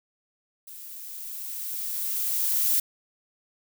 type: noise with level ramp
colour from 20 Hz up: violet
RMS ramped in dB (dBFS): -43 to -22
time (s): 0.67-2.8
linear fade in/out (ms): 5
effects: none